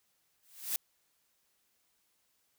blue noise with exponential growth, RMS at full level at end -30 dBFS, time 0.43-0.76 s, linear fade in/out 1 ms, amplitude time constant 71 ms, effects white hiss -75 dBFS RMS until 2.58 s

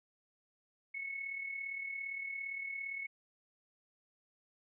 sine tone with amplitude modulation, 2200 Hz, C#7, 14 cents flat, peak -36 dBFS, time 0.94-3.07 s, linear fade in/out 10 ms, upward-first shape sine, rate 37.5 Hz, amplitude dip 55%, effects none

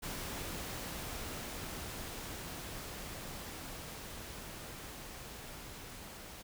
pink noise with level ramp, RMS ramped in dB -41 to -49 dBFS, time 0.02-6.43 s, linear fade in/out 20 ms, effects none

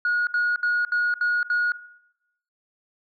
sine tone bursts, 1446 Hz, F#6, 40 cents flat, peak -18 dBFS, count 6, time 0.05-1.72 s, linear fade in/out 2 ms, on 220 ms, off 70 ms, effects noise-tail reverb RT60 0.8 s tail -18 dB re dry + tanh soft clip ceiling -17 dBFS

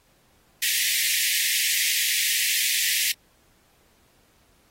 pink high-pass noise, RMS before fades -24 dBFS, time 0.62-3.12 s, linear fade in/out 5 ms, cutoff 1800 Hz, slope 96 dB/octave, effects pink hiss -62 dBFS RMS until 4.7 s + AAC 48 kbps

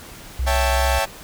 sine tone with vibrato, 64 Hz, C2, 38 cents flat, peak -19 dBFS, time 0.39-0.99 s, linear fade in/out 5 ms, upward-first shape triangle, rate 2.5 Hz, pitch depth 23 cents each way
sawtooth chord, A dominant seventh, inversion first, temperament equal, 554.4 / 659.3 / 784 / 880 Hz, C#5 / E5 / G5 / A5, 0 / 0 / 0 / 0 cents, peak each -21 dBFS, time 0.46-1.06 s, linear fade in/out 20 ms
effects pink hiss -40 dBFS RMS until 1.23 s

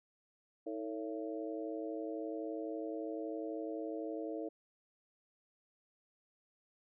harmonic tone with a mistuned harmonic, 111.9 Hz, A2, 30 cents sharp, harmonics 3 / 4 / 5 / 6, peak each -41 / -43 / -45 / -47 dBFS, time 0.66-4.49 s, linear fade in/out 10 ms, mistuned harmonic 3, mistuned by -86 cents, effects none

